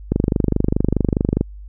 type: click train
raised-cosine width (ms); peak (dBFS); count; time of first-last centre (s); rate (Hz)
3; -3; 33; 0.12-1.41; 24.8
effects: added 50 Hz sine -33 dBFS peak until 1.68 s